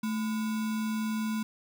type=tone with sample-and-hold; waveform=sine; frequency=218.6 Hz; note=A3; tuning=11 cents flat; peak=-28 dBFS; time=0.03-1.43 s; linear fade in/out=5 ms; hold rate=1225 Hz; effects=none